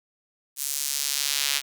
sawtooth tone with high-pass filter sweep, 141.7 Hz, C#3, 38 cents sharp, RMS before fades -27 dBFS, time 0.56-1.62 s, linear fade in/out 50 ms, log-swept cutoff 8200 to 3000 Hz, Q 1, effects none

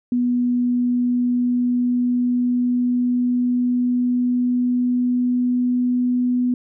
sine tone with pitch glide, 245 to 247.7 Hz, B3 to B3, -14 to +5 cents, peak -16 dBFS, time 0.12-6.54 s, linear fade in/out 2 ms, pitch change +19 cents, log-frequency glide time 0.61-6.06 s, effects none

